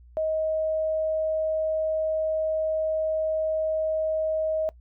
sine tone, 630 Hz, D#5, 21 cents sharp, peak -23 dBFS, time 0.17-4.69 s, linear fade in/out 0 ms, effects noise-tail reverb RT60 0.1 s tail -21 dB re dry + added 60 Hz sine -48 dBFS peak until 4.8 s

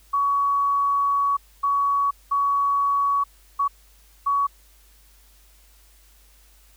sine tone bursts at uneven times, 1125 Hz, C#6, 25 cents sharp, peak -18 dBFS, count 5, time 0.13-1.37 / 1.63-2.11 / 2.31-3.24 / 3.59-3.68 / 4.26-4.47 s, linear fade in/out 10 ms, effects added 50 Hz sine -53 dBFS peak until 6.76 s + white hiss -57 dBFS RMS until 6.76 s

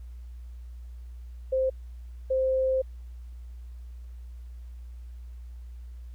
sine tone bursts at uneven times, 523.3 Hz, C5, in tune, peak -22 dBFS, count 2, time 1.52-1.7 / 2.3-2.82 s, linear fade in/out 10 ms, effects added 60 Hz sine -39 dBFS peak until 6.14 s + pink hiss -67 dBFS RMS until 6.14 s

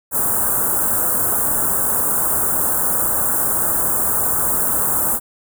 white band-stop noise, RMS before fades -18 dBFS, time 0.11-5.2 s, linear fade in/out 50 ms, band 1500 to 7900 Hz, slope 48 dB/octave, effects none

